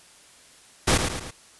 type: noise with echo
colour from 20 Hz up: pink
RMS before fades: -19 dBFS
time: 0.87-0.98 s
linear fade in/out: 10 ms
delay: 110 ms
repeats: 3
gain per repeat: -6 dB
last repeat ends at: 1.31 s
effects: white hiss -52 dBFS RMS until 1.59 s + resampled to 24000 Hz